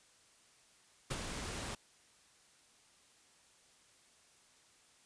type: noise with ADSR envelope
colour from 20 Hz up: pink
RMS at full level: -37 dBFS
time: 1.1-1.75 s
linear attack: 11 ms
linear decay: 41 ms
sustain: -5 dB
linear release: 3 ms
effects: white hiss -66 dBFS RMS until 5.05 s + resampled to 22050 Hz